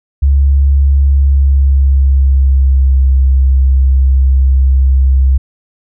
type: tone with pitch glide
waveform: sine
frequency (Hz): 69.3 to 66.17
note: C#2 to C2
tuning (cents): 0 to +20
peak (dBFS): -5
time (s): 0.22-5.38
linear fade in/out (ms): 10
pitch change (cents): -80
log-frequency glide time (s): 1.07-3.06
effects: none